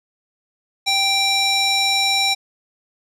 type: tone with band-pass filter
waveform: square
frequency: 784 Hz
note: G5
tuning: in tune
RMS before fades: -18 dBFS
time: 0.86-2.35 s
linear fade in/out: 20 ms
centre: 4300 Hz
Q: 1.6
effects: none